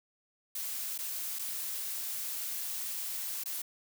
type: noise with dropouts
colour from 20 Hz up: blue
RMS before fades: -37 dBFS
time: 0.55-3.62 s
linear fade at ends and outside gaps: 5 ms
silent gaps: 0.979-0.987 / 1.388-1.392 / 3.438-3.457 s
effects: none